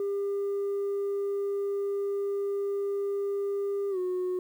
sine tone with pitch glide, 400.3 to 365 Hz, G4 to F#4, +36 to -24 cents, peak -25 dBFS, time 0-4.39 s, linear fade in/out 2 ms, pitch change -160 cents, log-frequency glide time 3.9-3.98 s, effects tanh soft clip ceiling -26 dBFS + 10-bit

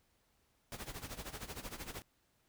pink noise with tremolo, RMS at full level -43 dBFS, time 0.72-2.02 s, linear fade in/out 0 ms, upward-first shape sine, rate 13 Hz, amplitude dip 80%, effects pink hiss -75 dBFS RMS until 2.48 s

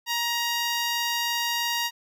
10% pulse tone, 943 Hz, A#5, 20 cents sharp, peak -16 dBFS, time 0.06-1.91 s, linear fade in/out 50 ms, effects none

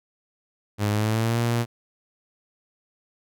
sawtooth tone with pitch glide, 103.83 to 117.9 Hz, G#2 to A#2, 0 to +20 cents, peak -17 dBFS, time 0.78-1.66 s, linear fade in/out 50 ms, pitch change +220 cents, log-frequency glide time 0.89-1.39 s, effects none

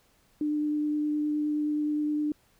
sine tone with vibrato, 299.3 Hz, D4, 33 cents sharp, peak -25 dBFS, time 0.41-2.32 s, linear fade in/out 2 ms, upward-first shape triangle, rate 9.6 Hz, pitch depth 10 cents each way, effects pink hiss -65 dBFS RMS until 2.59 s

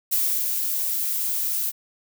violet noise with ADSR envelope, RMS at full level -21 dBFS, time 0.11-1.72 s, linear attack 17 ms, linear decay 320 ms, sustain -4 dB, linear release 32 ms, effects none

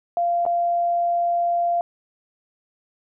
sine tone with dropouts, 692 Hz, F5, 16 cents flat, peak -18 dBFS, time 0.17-1.81 s, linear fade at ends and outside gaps 1 ms, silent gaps 0.453-0.463 s, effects none

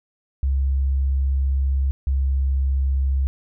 sine tone pair in turn, 67.6 / 67.37 Hz, C#2 / C#2, -43 / -49 cents, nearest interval unison, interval 6 cents, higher first, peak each -17 dBFS, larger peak neither, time 0.43-1.91 / 2.07-3.27 s, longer first, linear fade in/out 0 ms, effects none

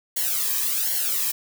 blue noise with flanger, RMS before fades -24 dBFS, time 0.16-1.32 s, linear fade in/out 10 ms, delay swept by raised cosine 0.8 to 1.44 ms, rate 1.3 Hz, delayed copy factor -0.95, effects none

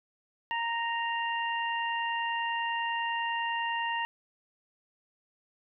harmonic tone, 930 Hz, A#5, 4 cents flat, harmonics 1 / 2 / 3, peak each -31 / -34 / -36 dBFS, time 0.51-4.05 s, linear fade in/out 0 ms, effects none

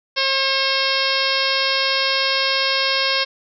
harmonic tone with a mistuned harmonic, 537 Hz, C5, 45 cents sharp, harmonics 1 / 2 / 3 / 4 / 5 / 6 / 7 / 8 / 9 / 10, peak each -26 / -26 / -26 / -26 / -26 / -26 / -26 / -26 / -26 / -26 dBFS, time 0.16-3.25 s, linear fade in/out 20 ms, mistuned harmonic 4, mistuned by +22 cents, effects none

